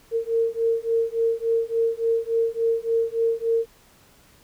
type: beating tone pair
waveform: sine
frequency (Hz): 455.9 / 459.4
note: A#4 / A#4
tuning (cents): -39 / -25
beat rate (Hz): 3.5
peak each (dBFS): -23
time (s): 0.11-3.66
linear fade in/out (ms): 50
effects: pink hiss -55 dBFS RMS until 4.43 s